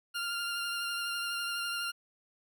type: tone with vibrato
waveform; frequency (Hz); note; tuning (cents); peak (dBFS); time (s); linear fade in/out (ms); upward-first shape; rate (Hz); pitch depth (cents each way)
20% pulse; 1396.9; F6; 0; -28; 0.14-1.92; 20; triangle; 12; 21
effects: none